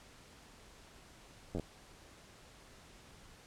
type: slowing click train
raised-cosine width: 2 ms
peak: -25 dBFS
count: 5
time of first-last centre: 1.55-1.597 s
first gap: 10 ms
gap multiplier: 1.11
effects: pink hiss -58 dBFS RMS until 3.46 s + low-pass 9000 Hz 12 dB/octave